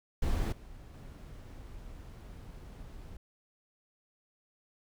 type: noise with level steps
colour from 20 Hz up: brown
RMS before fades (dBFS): -31 / -49 / -47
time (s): 0.22-3.17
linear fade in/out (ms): 5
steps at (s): 0.52 / 0.94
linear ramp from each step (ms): 5
effects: none